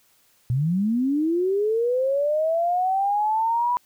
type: linear sweep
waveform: sine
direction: up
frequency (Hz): 116.54 to 987.8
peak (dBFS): -19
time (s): 0.5-3.77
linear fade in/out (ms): 0
effects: white hiss -61 dBFS RMS until 3.85 s